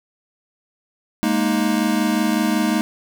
square chord, Ab suspended second, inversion none, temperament equal, 207.7 / 233.1 / 311.1 Hz, Ab3 / Bb3 / Eb4, 0 / 0 / 0 cents, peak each -22 dBFS, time 1.23-2.81 s, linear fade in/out 0 ms, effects none

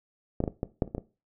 clicks, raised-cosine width 2 ms, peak -14 / -12 / -16 / -15 / -10 / -30 / -18 / -20 dBFS, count 8, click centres 0.404 / 0.439 / 0.478 / 0.631 / 0.822 / 0.877 / 0.949 / 0.981 s, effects noise-tail reverb RT60 0.3 s tail -17 dB re dry

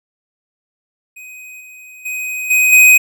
square tone with level steps, 2508 Hz, D#7, 13 cents sharp, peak -33 / -36 / -21 / -10 / -5 dBFS, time 1.16-2.98 s, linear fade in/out 10 ms, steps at 1.6 / 2.05 / 2.5 / 2.72 s, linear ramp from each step 10 ms, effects none

